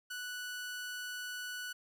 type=tone; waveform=sawtooth; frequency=1480 Hz; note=F#6; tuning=in tune; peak=-36 dBFS; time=0.1-1.73 s; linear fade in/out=10 ms; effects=none